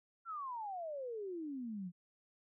sine exponential sweep, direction down, 1391 to 170 Hz, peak -40 dBFS, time 0.25-1.92 s, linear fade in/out 50 ms, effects none

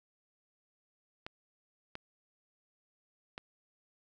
clicks, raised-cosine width 0.3 ms, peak -25 dBFS, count 3, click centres 1.265 / 1.954 / 3.379 s, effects none

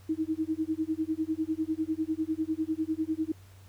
sine tone with tremolo, 316.7 Hz, D#4, 31 cents sharp, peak -24 dBFS, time 0.09-3.32 s, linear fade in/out 5 ms, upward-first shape sine, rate 10 Hz, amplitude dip 100%, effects added 95 Hz sine -50 dBFS peak until 3.68 s + pink hiss -60 dBFS RMS until 3.68 s

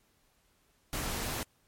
pink noise, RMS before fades -35 dBFS, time 0.93-1.43 s, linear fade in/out 0 ms, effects pink hiss -70 dBFS RMS until 1.67 s + MP3 64 kbps

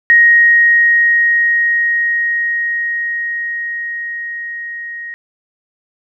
sine tone with level ramp, 1877 Hz, A#6, 11 cents sharp, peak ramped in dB -4 to -24 dBFS, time 0.1-5.14 s, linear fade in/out 0 ms, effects none

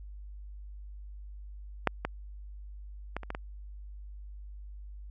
clicks, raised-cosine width 0.5 ms, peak -8 / -15 / -18 / -27 / -20 / -21 dBFS, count 6, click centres 1.873 / 2.05 / 3.166 / 3.233 / 3.304 / 3.349 s, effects added 50 Hz sine -42 dBFS peak until 5.1 s

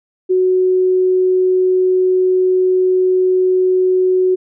sine tone, 370 Hz, F#4, in tune, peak -10 dBFS, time 0.29-4.36 s, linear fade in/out 20 ms, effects none

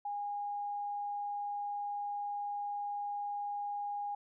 sine tone, 818 Hz, G#5, 26 cents flat, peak -35 dBFS, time 0.05-4.15 s, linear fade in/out 5 ms, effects none

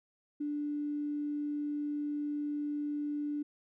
triangle tone with tanh clipping, 293.7 Hz, D4, in tune, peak -32 dBFS, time 0.4-3.43 s, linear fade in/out 10 ms, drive 3 dB, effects none

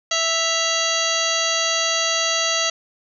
harmonic tone with a mistuned harmonic, 658 Hz, E5, 3 cents flat, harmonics 1 / 2 / 3 / 4 / 5 / 6 / 7 / 9 / 10, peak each -27 / -27 / -27 / -27 / -27 / -27 / -27 / -27 / -27 dBFS, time 0.11-2.7 s, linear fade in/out 5 ms, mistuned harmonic 4, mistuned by +96 cents, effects none

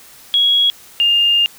sine tone pair in turn, 3322 / 2814 Hz, G#7 / F7, 0 / +12 cents, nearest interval minor third, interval 288 cents, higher first, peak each -10 dBFS, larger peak neither, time 0.34-0.7 / 1-1.46 s, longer second, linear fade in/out 0 ms, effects white hiss -42 dBFS RMS until 1.58 s

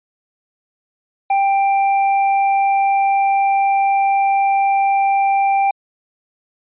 sine tone with tanh clipping, 788 Hz, G5, 9 cents sharp, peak -14 dBFS, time 1.3-5.71 s, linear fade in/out 5 ms, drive 9 dB, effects resampled to 8000 Hz

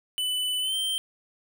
square tone with pitch glide, 2994 to 3132 Hz, F#7 to G7, +20 to -2 cents, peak -26 dBFS, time 0.18-0.98 s, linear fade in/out 0 ms, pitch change +78 cents, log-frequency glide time 0.61-0.75 s, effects none

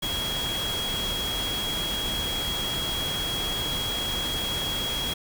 sine tone in noise, 3302 Hz, G#7, 11 cents flat, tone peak -28 dBFS, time 0.02-5.14 s, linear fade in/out 10 ms, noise pink, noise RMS -32 dBFS, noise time 0.02-5.14 s, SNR +1 dB, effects none

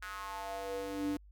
square tone with high-pass filter sweep, 98 Hz, G2, in tune, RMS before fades -39 dBFS, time 0.02-1.17 s, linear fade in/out 5 ms, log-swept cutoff 1500 to 250 Hz, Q 4.4, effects added 50 Hz sine -54 dBFS peak until 1.31 s

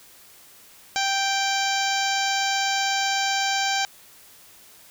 harmonic tone, 784 Hz, G5, in tune, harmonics 1 / 2 / 3 / 4 / 5 / 6 / 7 / 8 / 9, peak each -25 / -28 / -30 / -31 / -32 / -33 / -33 / -34 / -35 dBFS, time 0.96-3.85 s, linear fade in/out 0 ms, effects white hiss -50 dBFS RMS until 4.9 s

